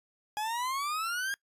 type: exponential sweep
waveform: 40% pulse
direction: up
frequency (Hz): 830.6 to 1636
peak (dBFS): -30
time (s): 0.37-1.34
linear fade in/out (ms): 0
effects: noise-tail reverb RT60 0.1 s tail -22 dB re dry + resampled to 32000 Hz